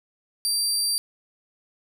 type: tone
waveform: 25% pulse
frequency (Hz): 4699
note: D8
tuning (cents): 0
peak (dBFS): -17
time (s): 0.45-0.98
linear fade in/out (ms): 0
effects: none